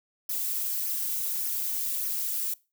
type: noise with flanger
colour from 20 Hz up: violet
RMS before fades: -30 dBFS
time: 0.29-2.54 s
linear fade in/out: 5 ms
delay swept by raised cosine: 0.25 to 5.15 ms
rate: 1.7 Hz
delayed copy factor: -0.6
effects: noise-tail reverb RT60 0.3 s tail -23 dB re dry